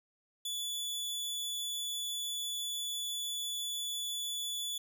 sawtooth tone, 3449 Hz, A7, 35 cents flat, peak -32 dBFS, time 0.45-4.78 s, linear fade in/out 5 ms, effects none

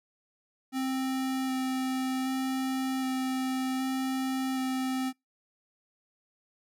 square tone with vibrato, 261.6 Hz, C4, in tune, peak -29 dBFS, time 0.72-5.13 s, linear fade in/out 50 ms, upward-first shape square, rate 0.65 Hz, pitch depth 8 cents each way, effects noise-tail reverb RT60 0.2 s tail -26 dB re dry

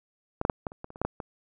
clicks, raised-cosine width 1 ms, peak -14 / -9 / -8 / -16 / -30 / -24 / -30 / -29 / -13 / -13 / -21 dBFS, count 11, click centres 0.414 / 0.451 / 0.498 / 0.668 / 0.719 / 0.844 / 0.904 / 0.959 / 1.016 / 1.05 / 1.202 s, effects none

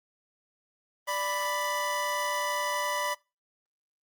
25% pulse tone pair together, 587.3 / 989.3 Hz, D5 / B5, 0 / +3 cents, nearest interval major sixth, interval 903 cents, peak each -29 / -26 dBFS, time 1.07-3.15 s, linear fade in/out 20 ms, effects noise-tail reverb RT60 0.3 s tail -25 dB re dry + Opus 24 kbps

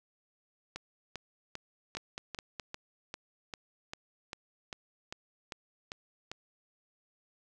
two click trains, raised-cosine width 0.2 ms, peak -22 / -21 dBFS, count 15 / 4, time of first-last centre 0.76-6.316 / 1.97-2.598 s, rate 2.52 / 4.78 Hz, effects none

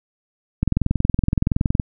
click train, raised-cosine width 5 ms, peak -5 dBFS, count 26, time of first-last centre 0.63-1.798 s, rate 21.4 Hz, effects none

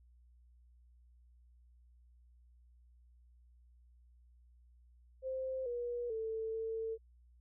sine tone with pitch steps, 523 / 481.4 / 444.4 / 447.7 Hz, C5 / B4 / A4 / A4, -1 / -44 / +17 / +30 cents, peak -36 dBFS, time 5.22-6.98 s, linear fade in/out 50 ms, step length 440 ms, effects added 60 Hz sine -61 dBFS peak until 7.4 s

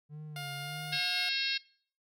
triangle tone with vibrato, 146.83 Hz, D3, in tune, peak -39 dBFS, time 0.09-1 s, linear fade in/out 50 ms, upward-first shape sine, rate 1.7 Hz, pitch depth 77 cents each way
10% pulse tone with pitch glide, 708 to 718.7 Hz, F5 to F5, +23 to +49 cents, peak -31 dBFS, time 0.36-1.29 s, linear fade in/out 2 ms, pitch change +26 cents, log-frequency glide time 0.73-1.07 s
harmonic tone, 540 Hz, C#5, 45 cents flat, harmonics 3 / 4 / 5 / 6 / 7 / 8 / 9 / 10, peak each -40 / -40 / -36 / -41 / -37 / -36 / -42 / -42 dBFS, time 0.92-1.58 s, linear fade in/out 10 ms
effects noise-tail reverb RT60 0.5 s tail -22 dB re dry

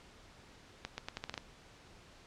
accelerating click train, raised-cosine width 0.2 ms, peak -21 dBFS, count 8, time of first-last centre 0.85-1.378 s, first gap 130 ms, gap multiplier 0.81, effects pink hiss -58 dBFS RMS until 2.26 s + low-pass 6000 Hz 12 dB/octave

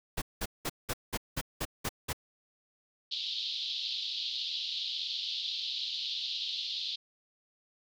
pink noise bursts, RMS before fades -33 dBFS, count 9, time 0.17-2.131 s, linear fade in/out 10 ms, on 49 ms, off 190 ms
white band-pass noise, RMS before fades -36 dBFS, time 3.11-6.96 s, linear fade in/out 10 ms, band 3200 to 4300 Hz, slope 48 dB/octave
effects none

